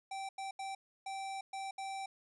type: tone bursts at uneven times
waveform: square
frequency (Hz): 778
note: G5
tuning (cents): -13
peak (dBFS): -40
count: 6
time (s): 0.11-0.29 / 0.38-0.51 / 0.59-0.75 / 1.06-1.41 / 1.53-1.71 / 1.78-2.06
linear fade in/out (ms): 5
effects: resampled to 24000 Hz